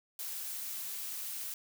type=noise; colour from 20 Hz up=blue; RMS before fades=-40 dBFS; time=0.19-1.54 s; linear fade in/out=2 ms; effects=none